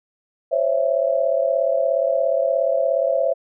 sine tone cluster, 524 / 561 / 663 Hz, C5 / C#5 / E5, +2 / +21 / +10 cents, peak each -21 dBFS, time 0.51-3.34 s, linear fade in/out 20 ms, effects none

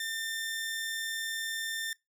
sawtooth tone pair together, 1800 / 3560 Hz, A6 / A7, +39 / +20 cents, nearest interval octave, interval 1181 cents, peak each -31 / -36 dBFS, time 0-1.93 s, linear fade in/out 2 ms, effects noise-tail reverb RT60 0.2 s tail -24 dB re dry

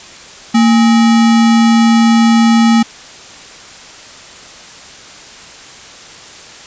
sine tone with sample-and-hold, 228.5 Hz, A#3, 34 cents flat, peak -5 dBFS, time 0.54-2.83 s, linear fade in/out 10 ms, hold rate 1050 Hz, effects white hiss -34 dBFS RMS until 6.66 s + resampled to 16000 Hz

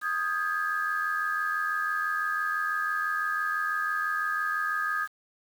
sine tone cluster, 1243 / 1607 / 1693 Hz, D#6 / G6 / G#6, -2 / +43 / +33 cents, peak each -29 / -30 / -32 dBFS, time 0.01-5.08 s, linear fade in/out 50 ms, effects tanh soft clip ceiling -17 dBFS + 8-bit

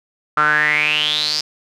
sawtooth tone with band-pass filter sweep, 151 Hz, D3, 48 cents sharp, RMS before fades -17 dBFS, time 0.37-1.41 s, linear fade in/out 5 ms, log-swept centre 1300 to 5100 Hz, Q 9.6, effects none

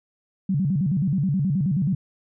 sine tone with vibrato, 164.81 Hz, E3, in tune, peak -19 dBFS, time 0.49-1.95 s, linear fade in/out 5 ms, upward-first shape square, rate 9.4 Hz, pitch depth 260 cents each way, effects none

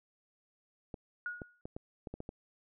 clicks, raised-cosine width 2 ms, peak -28 dBFS, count 8, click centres 0.942 / 1.418 / 1.655 / 1.765 / 2.072 / 2.14 / 2.204 / 2.291 s
sine tone with exponential decay, 1448 Hz, F#6, 38 cents flat, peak -33 dBFS, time 1.26-1.61 s, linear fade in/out 1 ms, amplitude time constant 74 ms
effects none

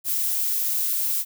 violet noise, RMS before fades -24 dBFS, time 0.04-1.25 s, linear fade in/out 50 ms, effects none

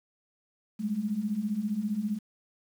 sine beating tone pair, 199.1 / 214.1 Hz, G3 / A3, +27 / -47 cents, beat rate 15 Hz, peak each -33 / -29 dBFS, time 0.79-2.19 s, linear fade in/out 20 ms, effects 9-bit

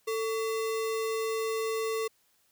sine tone with sample-and-hold, 444.5 Hz, A4, 18 cents sharp, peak -28 dBFS, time 0.07-2.08 s, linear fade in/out 10 ms, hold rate 1575 Hz, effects white hiss -69 dBFS RMS until 2.51 s

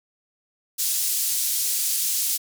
white band-pass noise, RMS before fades -24 dBFS, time 0.78-2.38 s, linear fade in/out 20 ms, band 5100 to 15000 Hz, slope 12 dB/octave, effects none

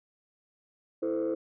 sine chord, A minor, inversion second, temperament equal with one note detuned, 329.6 / 440 / 516.3 Hz, E4 / A4 / C5, 0 / 0 / -23 cents, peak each -29 / -32 / -30 dBFS, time 1.02-1.35 s, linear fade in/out 10 ms, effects tanh soft clip ceiling -23 dBFS

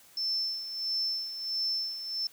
sine tone with tremolo, 5310 Hz, E8, 12 cents sharp, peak -27 dBFS, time 0.17-2.27 s, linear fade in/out 2 ms, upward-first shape sine, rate 1.5 Hz, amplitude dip 65%, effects white hiss -57 dBFS RMS until 2.32 s + high-pass 80 Hz 12 dB/octave

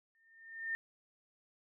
sine tone with exponential growth, 1814 Hz, A#6, 48 cents flat, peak -32 dBFS, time 0.15-0.75 s, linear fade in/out 0 ms, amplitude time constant 130 ms, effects none

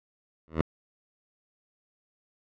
10% pulse tone with exponential growth, 80 Hz, D#2, 49 cents sharp, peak -12 dBFS, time 0.48-0.61 s, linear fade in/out 0 ms, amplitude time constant 27 ms, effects low-pass 2000 Hz 12 dB/octave

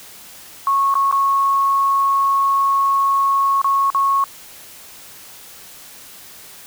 sine tone with dropouts, 1100 Hz, C#6, 14 cents flat, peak -13 dBFS, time 0.67-4.24 s, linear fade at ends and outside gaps 1 ms, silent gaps 0.941-0.953 / 1.113-1.125 / 3.616-3.644 / 3.902-3.947 s, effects white hiss -40 dBFS RMS until 6.66 s

